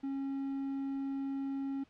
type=tone; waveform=triangle; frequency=273.3 Hz; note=C#4; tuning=24 cents flat; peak=-32 dBFS; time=0.03-1.84 s; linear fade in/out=10 ms; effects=pink hiss -67 dBFS RMS until 1.89 s + low-pass 4000 Hz 12 dB/octave